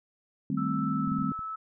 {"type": "chord", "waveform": "sine", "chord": "A half-diminished seventh", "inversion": "second", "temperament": "equal", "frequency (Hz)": [155.56, 196, 220, 261.6], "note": ["Eb3", "G3", "A3", "C4"], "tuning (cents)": [0, 0, 0, 0], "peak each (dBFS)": [-33, -32, -33, -31], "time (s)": [0.5, 1.32], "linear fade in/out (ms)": 2}
{"type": "tone with pitch glide", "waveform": "sine", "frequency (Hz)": [1318.5, 1304.9], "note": ["E6", "E6"], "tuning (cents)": [0, -18], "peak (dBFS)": -33, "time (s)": [0.57, 1.56], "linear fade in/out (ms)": 10, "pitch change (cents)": -18, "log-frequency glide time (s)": [0.88, 1.11]}
{"type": "clicks", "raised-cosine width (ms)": 5, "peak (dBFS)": -33, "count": 5, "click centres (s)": [1.076, 1.119, 1.187, 1.224, 1.392]}
{"effects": []}